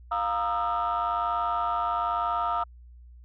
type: tone cluster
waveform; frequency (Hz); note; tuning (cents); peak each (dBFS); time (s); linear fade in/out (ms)
sine; 700 / 934 / 1223 / 1324; F5 / A#5 / D#6 / E6; +4 / +3 / -30 / +7; -29; 0.11-2.64; 10
effects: tanh soft clip ceiling -19 dBFS + added 60 Hz sine -46 dBFS peak until 3.24 s